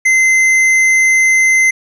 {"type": "tone with hard clipping", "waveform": "sine", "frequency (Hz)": 2066, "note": "C7", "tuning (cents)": -22, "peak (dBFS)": -9, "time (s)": [0.05, 1.71], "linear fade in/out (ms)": 10, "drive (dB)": 8, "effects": []}